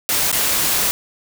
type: noise with dropouts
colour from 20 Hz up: white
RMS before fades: -18 dBFS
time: 0.09-0.91 s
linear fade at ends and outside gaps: 0 ms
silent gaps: 0.315-0.327 s
effects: none